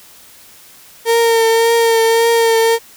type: tone with vibrato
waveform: 35% pulse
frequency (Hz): 457.8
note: A#4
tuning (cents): -31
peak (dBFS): -8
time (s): 1.05-2.79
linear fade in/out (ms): 50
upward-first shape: triangle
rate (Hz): 1.8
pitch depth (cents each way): 28
effects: white hiss -42 dBFS RMS until 2.96 s